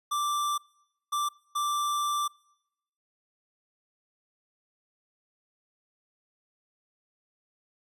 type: tone bursts at uneven times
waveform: square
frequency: 1174.7 Hz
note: D6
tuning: in tune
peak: -27 dBFS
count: 3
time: 0.11-0.58 / 1.12-1.29 / 1.55-2.28 s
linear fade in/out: 10 ms
effects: noise-tail reverb RT60 0.9 s tail -26 dB re dry + resampled to 32000 Hz